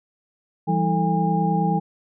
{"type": "tone cluster", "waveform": "sine", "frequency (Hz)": [168.2, 197.7, 322.9, 443, 811], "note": ["E3", "G3", "E4", "A4", "G#5"], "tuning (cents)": [35, 15, -36, 12, -41], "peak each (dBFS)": [-21, -25, -30, -30, -23], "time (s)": [0.67, 1.8], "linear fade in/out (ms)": 20, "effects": []}